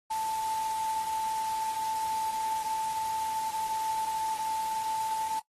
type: tone in noise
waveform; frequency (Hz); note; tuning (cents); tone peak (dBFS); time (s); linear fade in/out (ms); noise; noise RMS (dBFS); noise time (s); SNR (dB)
sine; 880; A5; 0; -29; 0.1-5.4; 10; white; -42; 0.1-5.4; +10
effects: noise-tail reverb RT60 0.1 s tail -18 dB re dry + AAC 32 kbps